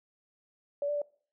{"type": "tone with pitch steps", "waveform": "sine", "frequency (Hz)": [573, 586, 582], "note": ["D5", "D5", "D5"], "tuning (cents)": [-43, -4, -16], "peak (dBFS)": -28, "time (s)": [0.82, 1.018], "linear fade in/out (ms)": 2, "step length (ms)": 66, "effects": ["noise-tail reverb RT60 0.5 s tail -22 dB re dry"]}